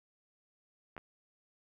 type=clicks; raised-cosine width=0.5 ms; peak=-30 dBFS; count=2; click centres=0.966 / 0.979 s; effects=11-bit